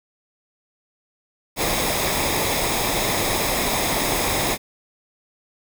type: noise with comb filter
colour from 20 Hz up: pink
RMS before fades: -22 dBFS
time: 1.56-4.58 s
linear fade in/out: 50 ms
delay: 0.68 ms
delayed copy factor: -0.55
effects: none